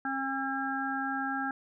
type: harmonic tone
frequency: 269.6 Hz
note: C#4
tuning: 48 cents flat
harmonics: 1 / 3 / 5 / 6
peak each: -35 / -35 / -37 / -35 dBFS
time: 0.05-1.51 s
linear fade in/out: 2 ms
effects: none